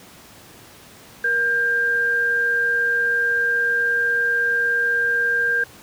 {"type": "tone pair together", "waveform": "sine", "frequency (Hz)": [474.3, 1595.3], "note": ["A#4", "G6"], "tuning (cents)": [30, 30], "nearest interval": "octave + major sixth", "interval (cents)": 2100, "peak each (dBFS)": [-29, -17], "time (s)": [1.24, 5.64], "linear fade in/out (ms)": 5, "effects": ["pink hiss -45 dBFS RMS until 5.82 s", "high-pass 80 Hz 12 dB/octave"]}